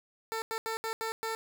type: tone bursts at uneven times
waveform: 15% pulse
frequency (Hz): 447.6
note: A4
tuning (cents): +30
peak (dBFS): -26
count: 6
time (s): 0.32-0.42 / 0.51-0.58 / 0.66-0.77 / 0.84-0.93 / 1.01-1.12 / 1.23-1.35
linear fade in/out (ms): 0
effects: none